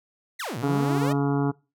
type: exponential two-way sweep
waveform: sawtooth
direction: down then up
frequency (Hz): 2209 to 110 to 651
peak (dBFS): -26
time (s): 0.39-1.13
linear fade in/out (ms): 10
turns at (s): 0.58
type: harmonic tone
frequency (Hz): 141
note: C#3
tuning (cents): +30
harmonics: 1 / 2 / 3 / 5 / 6 / 7 / 8 / 9 / 10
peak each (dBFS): -24 / -24 / -29 / -36 / -36 / -39 / -39 / -41 / -41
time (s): 0.62-1.52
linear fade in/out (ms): 20
effects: noise-tail reverb RT60 0.3 s tail -23 dB re dry